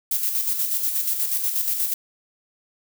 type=noise with tremolo; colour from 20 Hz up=violet; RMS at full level=-22 dBFS; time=0.11-1.94 s; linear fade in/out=5 ms; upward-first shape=square; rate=8.3 Hz; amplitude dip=45%; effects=none